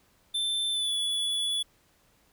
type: tone with pitch glide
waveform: square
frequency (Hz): 3546 to 3419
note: A7 to G#7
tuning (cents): +13 to +50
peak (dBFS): -27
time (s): 0.34-1.63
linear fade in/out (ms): 10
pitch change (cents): -63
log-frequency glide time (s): 0.72-0.93
effects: pink hiss -65 dBFS RMS until 2.32 s